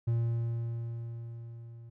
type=tone with level ramp; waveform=triangle; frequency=116.5 Hz; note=A#2; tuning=1 cent flat; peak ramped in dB=-23 to -44 dBFS; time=0.07-1.9 s; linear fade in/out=10 ms; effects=none